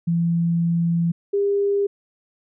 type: tone pair in turn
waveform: sine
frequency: 169 / 402 Hz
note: E3 / G4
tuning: +43 / +44 cents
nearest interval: octave + minor third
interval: 1501 cents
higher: second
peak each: -17 dBFS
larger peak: neither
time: 0.07-1.12 / 1.33-1.87 s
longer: first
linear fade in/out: 10 ms
effects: none